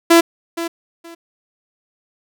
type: tone with echo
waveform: sawtooth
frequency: 335.7 Hz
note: E4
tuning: 32 cents sharp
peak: -3 dBFS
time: 0.1-0.21 s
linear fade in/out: 10 ms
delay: 470 ms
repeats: 2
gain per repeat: -14 dB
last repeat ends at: 1.15 s
effects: none